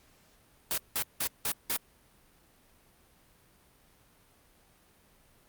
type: noise bursts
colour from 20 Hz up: white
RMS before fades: -30 dBFS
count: 5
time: 0.71-1.765 s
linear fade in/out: 0 ms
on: 67 ms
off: 180 ms
effects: pink hiss -63 dBFS RMS until 5.48 s + Opus 48 kbps